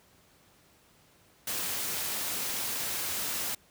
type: noise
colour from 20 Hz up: white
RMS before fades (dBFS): -33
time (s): 1.47-3.55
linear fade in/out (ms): 5
effects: pink hiss -62 dBFS RMS until 3.7 s + high-pass 60 Hz 12 dB/octave